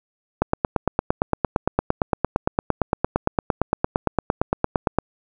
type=click train; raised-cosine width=1 ms; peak=-3 dBFS; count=41; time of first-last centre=0.42-4.986 s; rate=8.76 Hz; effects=none